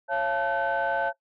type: tone cluster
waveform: sine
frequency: 550 / 684 / 874 / 1523 Hz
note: C#5 / F5 / A5 / F#6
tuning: -14 / -36 / -12 / +50 cents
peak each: -28 dBFS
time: 0.08-1.13 s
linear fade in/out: 50 ms
effects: noise-tail reverb RT60 0.1 s tail -18 dB re dry + tanh soft clip ceiling -18 dBFS